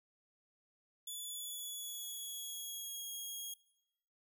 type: tone with pitch glide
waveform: 10% pulse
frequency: 3447 to 3288 Hz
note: A7 to G#7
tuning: -36 to -18 cents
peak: -35 dBFS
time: 1.07-3.54 s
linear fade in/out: 5 ms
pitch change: -82 cents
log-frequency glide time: 1.25-3.05 s
effects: noise-tail reverb RT60 0.9 s tail -21 dB re dry